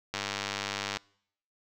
click train, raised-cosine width 0.2 ms, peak -14 dBFS, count 84, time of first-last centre 0.14-0.97 s, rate 100 Hz, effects noise-tail reverb RT60 0.7 s tail -26 dB re dry

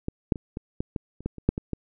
clicks, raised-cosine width 3 ms, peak -15 / -7 / -22 / -19 / -14 / -16 / -29 / -15 / -26 / -6 / -16 / -15 dBFS, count 12, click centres 0.084 / 0.322 / 0.358 / 0.571 / 0.805 / 0.962 / 1.206 / 1.26 / 1.383 / 1.49 / 1.579 / 1.733 s, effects none

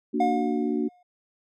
sine chord, Bb augmented, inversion none, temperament equal, 233.1 / 293.7 / 370 Hz, Bb3 / D4 / F#4, 0 / 0 / 0 cents, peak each -27 / -27 / -29 dBFS, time 0.13-0.89 s, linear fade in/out 20 ms
triangle tone with exponential decay, 717 Hz, F5, 45 cents sharp, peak -17 dBFS, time 0.2-1.03 s, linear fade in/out 5 ms, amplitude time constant 180 ms
effects none

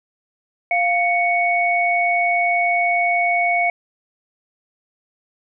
sine tone pair together, 698.5 / 2225 Hz, F5 / C#7, 0 / +6 cents, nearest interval octave + minor sixth, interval 2006 cents, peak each -18 dBFS, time 0.71-3.7 s, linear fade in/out 2 ms, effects none

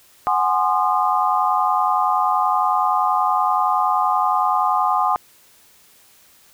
sine chord, Ab dominant seventh, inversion third, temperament equal with one note detuned, 740 / 830.6 / 1046.5 / 1218.9 Hz, Gb5 / Ab5 / C6 / Eb6, 0 / 0 / 0 / -36 cents, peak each -21 dBFS, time 0.27-5.16 s, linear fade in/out 0 ms, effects white hiss -52 dBFS RMS until 6.53 s

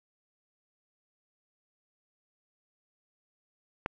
click, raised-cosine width 0.5 ms, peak -15 dBFS, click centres 3.861 s, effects none

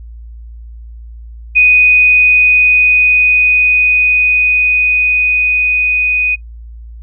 sine tone with level ramp, 2489 Hz, D#7, in tune, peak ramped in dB -4 to -10 dBFS, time 1.55-6.36 s, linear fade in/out 20 ms, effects noise-tail reverb RT60 0.1 s tail -22 dB re dry + added 57 Hz sine -28 dBFS peak until 7.02 s

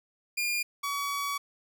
sawtooth tone pair in turn, 2413 / 1133.5 Hz, D7 / C#6, +46 / +38 cents, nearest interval octave + minor second, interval 1308 cents, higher first, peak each -24 / -26 dBFS, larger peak first, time 0.37-0.63 / 0.83-1.38 s, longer second, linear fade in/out 10 ms, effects none

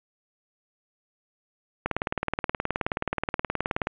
click train, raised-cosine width 0.5 ms, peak -10 dBFS, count 39, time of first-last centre 1.86-3.871 s, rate 18.9 Hz, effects resampled to 8000 Hz + 7-bit

